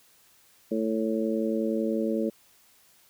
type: harmonic tone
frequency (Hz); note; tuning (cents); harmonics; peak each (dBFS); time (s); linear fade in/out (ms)
110.9; A2; +14; 2 / 3 / 4 / 5; -28 / -30 / -31 / -32; 0.71-2.3; 10
effects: white hiss -60 dBFS RMS until 3.09 s